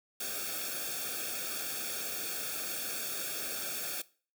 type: noise with comb filter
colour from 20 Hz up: white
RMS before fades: -37 dBFS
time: 0.2-4.02 s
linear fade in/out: 5 ms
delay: 1 ms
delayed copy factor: -1
effects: noise-tail reverb RT60 0.4 s tail -20 dB re dry